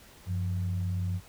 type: tone pair together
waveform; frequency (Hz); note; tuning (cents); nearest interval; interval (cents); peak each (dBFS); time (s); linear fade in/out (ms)
sine; 94.5 / 173.51; F#2 / F3; +37 / -11; major seventh; 1052; -28 / -37; 0.26-1.21; 50
effects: pink hiss -54 dBFS RMS until 1.28 s